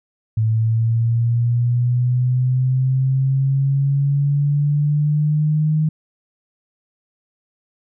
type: linear sweep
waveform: sine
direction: up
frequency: 110 to 155.7 Hz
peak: -14 dBFS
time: 0.37-5.89 s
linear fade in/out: 5 ms
effects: none